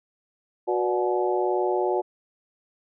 harmonic tone with a mistuned harmonic, 122.2 Hz, B2, 18 cents flat, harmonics 3 / 4 / 5 / 6 / 7, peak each -24 / -30 / -29 / -30 / -29 dBFS, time 0.67-2.02 s, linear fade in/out 20 ms, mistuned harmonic 5, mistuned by -66 cents, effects none

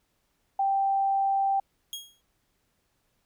sine tone, 784 Hz, G5, in tune, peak -22 dBFS, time 0.59-1.6 s, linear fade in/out 5 ms
sawtooth tone with exponential decay, 3280 Hz, G#7, 22 cents flat, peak -28 dBFS, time 1.93-2.21 s, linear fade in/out 1 ms, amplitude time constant 60 ms
effects pink hiss -73 dBFS RMS until 3.25 s

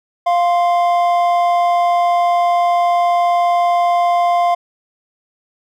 triangle tone pair together, 698.5 / 1046.6 Hz, F5 / C6, 0 / 0 cents, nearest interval perfect fifth, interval 700 cents, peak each -10 / -18 dBFS, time 0.26-4.55 s, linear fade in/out 10 ms, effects none

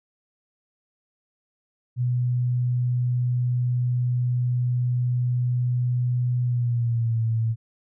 sine tone with pitch glide, 123.47 to 113.22 Hz, B2 to A2, 0 to +50 cents, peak -20 dBFS, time 1.96-7.56 s, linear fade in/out 50 ms, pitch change -150 cents, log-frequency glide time 6.43-7.23 s, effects none

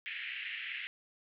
pink band-pass noise, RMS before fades -41 dBFS, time 0.06-0.87 s, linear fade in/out 0 ms, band 1800 to 3000 Hz, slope 48 dB/octave, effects none

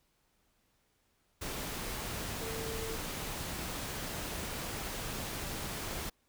sine tone in noise, 448.3 Hz, A4, 32 cents sharp, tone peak -41 dBFS, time 2.41-2.96 s, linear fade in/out 10 ms, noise pink, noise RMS -39 dBFS, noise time 1.41-6.1 s, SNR -5 dB, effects pink hiss -74 dBFS RMS until 6.28 s

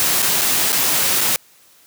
white noise with dropouts, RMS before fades -17 dBFS, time 0-1.36 s, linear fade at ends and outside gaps 0 ms, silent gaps 0.221-0.226 / 0.412-0.417 / 0.721-0.728 / 1.208-1.213 s, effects white hiss -51 dBFS RMS until 1.86 s + high-pass 100 Hz 12 dB/octave

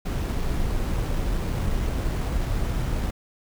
brown noise with sample-and-hold, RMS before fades -25 dBFS, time 0.05-3.11 s, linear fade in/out 10 ms, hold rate 8820 Hz, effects none

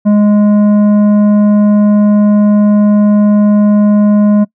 sine tone with tanh clipping, 207.7 Hz, G#3, in tune, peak -6 dBFS, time 0.05-4.45 s, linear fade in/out 20 ms, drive 9 dB, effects noise-tail reverb RT60 0.1 s tail -24 dB re dry

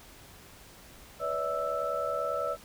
sine tone cluster, 495 / 573 / 643 / 1320 Hz, B4 / D5 / E5 / E6, +4 / -43 / -43 / +2 cents, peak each -37 / -33 / -35 / -33 dBFS, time 1.19-2.57 s, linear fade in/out 50 ms, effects pink hiss -52 dBFS RMS until 2.64 s

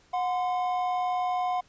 triangle tone pair together, 728.3 / 1030 Hz, F#5 / C6, -28 / -28 cents, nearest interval tritone, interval 600 cents, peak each -24 / -31 dBFS, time 0.13-1.61 s, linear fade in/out 10 ms, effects pink hiss -61 dBFS RMS until 1.68 s + resampled to 16000 Hz

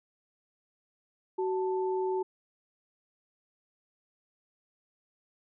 sine tone pair together, 375.2 / 883 Hz, F#4 / A5, +24 / +6 cents, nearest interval octave + minor third, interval 1482 cents, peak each -28 / -35 dBFS, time 1.38-2.23 s, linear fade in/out 10 ms, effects none

